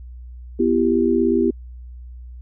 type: chord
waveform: sine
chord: E minor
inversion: second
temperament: equal with one note detuned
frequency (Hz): 246.9 / 334.6 / 392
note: B3 / E4 / G4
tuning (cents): 0 / +26 / 0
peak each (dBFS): -19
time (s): 0.59-1.51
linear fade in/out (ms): 10
effects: added 61 Hz sine -34 dBFS peak until 2.41 s